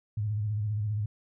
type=tone with vibrato; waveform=sine; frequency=105.6 Hz; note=G#2; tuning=29 cents sharp; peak=-27 dBFS; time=0.17-1.06 s; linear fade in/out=5 ms; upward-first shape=square; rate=15 Hz; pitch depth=52 cents each way; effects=none

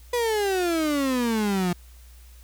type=exponential sweep; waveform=35% pulse; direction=down; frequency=493.9 to 173.2 Hz; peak=-20 dBFS; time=0.13-1.73 s; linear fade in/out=5 ms; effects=added 60 Hz sine -45 dBFS peak until 2.43 s + white hiss -56 dBFS RMS until 2.43 s

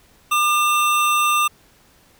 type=tone pair together; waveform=square; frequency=1200 / 2696 Hz; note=D6 / E7; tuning=+37 / +38 cents; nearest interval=octave + major second; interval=1401 cents; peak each=-17 / -22 dBFS; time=0.31-1.48 s; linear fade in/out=10 ms; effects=pink hiss -54 dBFS RMS until 2.19 s

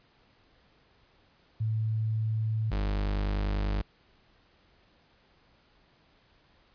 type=tone pair in turn; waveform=sine / 40% pulse; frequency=110 / 50.32 Hz; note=A2 / G1; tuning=0 / +46 cents; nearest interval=octave + major second; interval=1354 cents; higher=first; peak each=-26 dBFS; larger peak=neither; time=1.6-2.71 / 2.71-3.82 s; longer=neither; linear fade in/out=10 ms; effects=pink hiss -64 dBFS RMS until 6.74 s + resampled to 11025 Hz

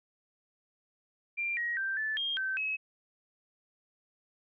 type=tone with pitch steps; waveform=sine; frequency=2378 / 1893 / 1569 / 1747 / 3223 / 1545 / 2568 Hz; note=D7 / A#6 / G6 / A6 / G7 / G6 / E7; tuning=+21 / +26 / +1 / -13 / +47 / -26 / -46 cents; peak=-30 dBFS; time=1.37-2.77 s; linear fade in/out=20 ms; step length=200 ms; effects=none

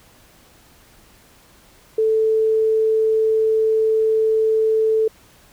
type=tone; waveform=sine; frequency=440 Hz; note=A4; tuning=in tune; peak=-14 dBFS; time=1.98-5.08 s; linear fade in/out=5 ms; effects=pink hiss -51 dBFS RMS until 5.52 s

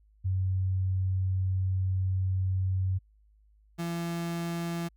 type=tone pair in turn; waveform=sine / 35% pulse; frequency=94 / 169.39 Hz; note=F#2 / E3; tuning=+28 / +47 cents; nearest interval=minor seventh; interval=1019 cents; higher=second; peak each=-25 / -29 dBFS; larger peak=first; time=0.24-2.99 / 3.78-4.89 s; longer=first; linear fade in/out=20 ms; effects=added 52 Hz sine -59 dBFS peak until 4.96 s

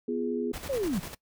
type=chord; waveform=sine; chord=F diminished; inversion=second; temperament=equal with one note detuned; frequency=246.9 / 343.8 / 415.3 Hz; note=Cb4 / F4 / Ab4; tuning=0 / -27 / 0 cents; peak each=-31 / -34 / -31 dBFS; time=0.08-0.52 s; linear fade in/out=5 ms
type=noise with tremolo; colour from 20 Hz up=pink; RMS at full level=-38 dBFS; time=0.53-1.15 s; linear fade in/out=10 ms; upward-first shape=square; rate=10 Hz; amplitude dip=55%
type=linear sweep; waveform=sine; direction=down; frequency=578 to 155.56 Hz; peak=-26 dBFS; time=0.69-1 s; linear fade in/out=10 ms
effects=noise-tail reverb RT60 0.1 s tail -21 dB re dry

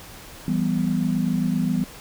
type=chord; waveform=sine; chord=E minor; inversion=none; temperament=equal with one note detuned; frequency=168.37 / 196 / 246.9 Hz; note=E3 / G3 / B3; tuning=+37 / 0 / 0 cents; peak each=-24 dBFS; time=0.48-1.84 s; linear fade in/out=2 ms; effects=pink hiss -42 dBFS RMS until 2 s

